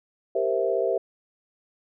sine chord, C dominant seventh, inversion second, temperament equal, 392 / 466.2 / 523.3 / 659.3 Hz, G4 / Bb4 / C5 / E5, 0 / 0 / 0 / 0 cents, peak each -27 dBFS, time 0.35-0.98 s, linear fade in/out 5 ms, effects none

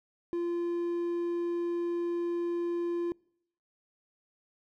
triangle tone, 344.8 Hz, F4, 22 cents flat, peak -27 dBFS, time 0.33-3.12 s, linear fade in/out 0 ms, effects noise-tail reverb RT60 0.7 s tail -26 dB re dry

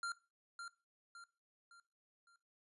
square tone with echo, 1386 Hz, F6, 14 cents flat, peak -39 dBFS, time 0.03-0.12 s, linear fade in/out 2 ms, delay 560 ms, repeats 4, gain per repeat -7 dB, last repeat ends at 2.36 s, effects noise-tail reverb RT60 0.3 s tail -18 dB re dry + resampled to 24000 Hz

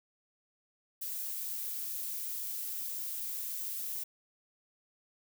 violet noise, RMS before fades -38 dBFS, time 1.01-4.04 s, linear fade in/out 10 ms, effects none

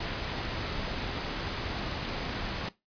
pink noise, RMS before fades -34 dBFS, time 0-2.69 s, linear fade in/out 5 ms, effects noise-tail reverb RT60 0.2 s tail -18 dB re dry + resampled to 11025 Hz

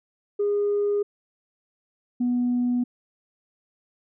sine tone pair in turn, 409.5 / 245.2 Hz, G#4 / B3, -24 / -12 cents, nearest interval major sixth, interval 888 cents, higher first, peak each -19 / -19 dBFS, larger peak neither, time 0.39-1.03 / 2.2-2.84 s, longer neither, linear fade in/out 10 ms, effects tanh soft clip ceiling -17 dBFS

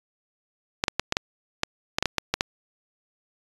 clicks, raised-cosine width 0.2 ms, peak -4 dBFS, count 12, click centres 0.839 / 0.882 / 0.996 / 1.124 / 1.169 / 1.634 / 1.985 / 2.026 / 2.057 / 2.183 / 2.34 / 2.409 s, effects resampled to 24000 Hz

